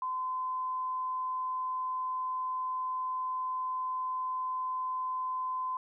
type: tone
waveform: sine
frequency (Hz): 1025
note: C6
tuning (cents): -36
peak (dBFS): -31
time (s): 0.02-5.77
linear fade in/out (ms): 2
effects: none